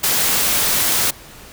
white noise, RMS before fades -17 dBFS, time 0.03-1.11 s, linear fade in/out 10 ms, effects pink hiss -40 dBFS RMS until 1.52 s

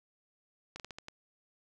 slowing click train, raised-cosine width 0.2 ms, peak -26 dBFS, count 6, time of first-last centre 0.76-1.084 s, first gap 38 ms, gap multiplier 1.27, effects none

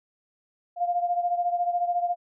sine beating tone pair, 700 / 714 Hz, F5 / F5, +4 / +38 cents, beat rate 14 Hz, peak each -24 / -29 dBFS, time 0.76-2.16 s, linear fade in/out 50 ms, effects none

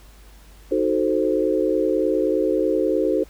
sine chord, D# diminished seventh, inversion none, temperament equal, 311.1 / 370 / 440 / 523.3 Hz, D#4 / F#4 / A4 / C5, 0 / 0 / 0 / 0 cents, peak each -23 dBFS, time 0.71-3.24 s, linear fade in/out 10 ms, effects added 50 Hz sine -45 dBFS peak until 3.29 s + pink hiss -52 dBFS RMS until 3.29 s

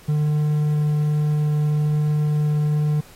triangle tone, 150.1 Hz, D3, 38 cents sharp, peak -15 dBFS, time 0.08-3.01 s, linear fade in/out 10 ms, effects pink hiss -48 dBFS RMS until 3.15 s + AAC 48 kbps

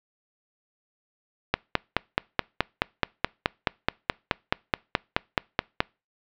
click train, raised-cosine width 0.3 ms, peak -3 dBFS, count 21, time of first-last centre 1.54-5.804 s, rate 4.69 Hz, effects noise-tail reverb RT60 0.3 s tail -26 dB re dry + low-pass 4000 Hz 12 dB/octave

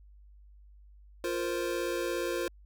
square chord, F suspended fourth, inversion none, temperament equal, 349.2 / 466.2 / 523.3 Hz, F4 / Bb4 / C5, 0 / 0 / 0 cents, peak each -34 / -37 / -36 dBFS, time 1.24-2.48 s, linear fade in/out 2 ms, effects added 50 Hz sine -52 dBFS peak until 2.65 s

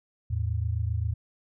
sine tone pair together, 81.5 / 109.1 Hz, E2 / A2, -19 / -14 cents, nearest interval perfect fourth, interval 505 cents, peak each -28 dBFS, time 0.3-1.14 s, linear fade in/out 10 ms, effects none

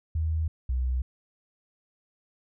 sine tone pair in turn, 79.7 / 63.26 Hz, D#2 / B1, +42 / +42 cents, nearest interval major third, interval 400 cents, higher first, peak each -24 dBFS, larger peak neither, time 0.15-0.48 / 0.69-1.02 s, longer neither, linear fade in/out 5 ms, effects none

